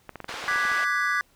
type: clicks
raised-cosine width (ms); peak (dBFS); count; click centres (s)
0.5; -21; 11; 0.093 / 0.157 / 0.203 / 0.244 / 0.293 / 0.341 / 0.441 / 0.513 / 0.559 / 0.652 / 0.716
type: band-pass noise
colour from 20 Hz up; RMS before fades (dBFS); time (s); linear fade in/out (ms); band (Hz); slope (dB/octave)
pink; -36; 0.28-0.85; 10; 680 to 4400; 12
type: chord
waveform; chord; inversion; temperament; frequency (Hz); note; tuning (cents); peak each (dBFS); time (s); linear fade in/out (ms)
triangle; G# half-diminished seventh; second; equal; 1174.7 / 1480 / 1661.2 / 1975.5; D6 / F#6 / G#6 / B6; 0 / 0 / 0 / 0; -26 / -27 / -25 / -27; 0.48-1.21; 0
effects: pink hiss -62 dBFS RMS until 1.35 s